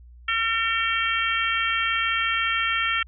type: harmonic tone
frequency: 453.9 Hz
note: A#4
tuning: 46 cents flat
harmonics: 3 / 4 / 5 / 6 / 7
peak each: -26 / -27 / -28 / -29 / -29 dBFS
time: 0.28-3.03 s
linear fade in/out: 5 ms
effects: added 60 Hz sine -44 dBFS peak until 3.07 s